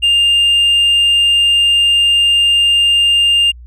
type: tone with hard clipping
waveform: triangle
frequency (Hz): 2805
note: F7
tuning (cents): +7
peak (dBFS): -7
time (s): 0.02-3.52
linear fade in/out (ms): 20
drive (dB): 1
effects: added 60 Hz sine -32 dBFS peak until 3.66 s